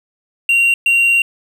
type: tone bursts at uneven times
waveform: triangle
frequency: 2758 Hz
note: F7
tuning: 22 cents flat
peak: -8 dBFS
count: 2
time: 0.49-0.74 / 0.86-1.22 s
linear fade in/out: 2 ms
effects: none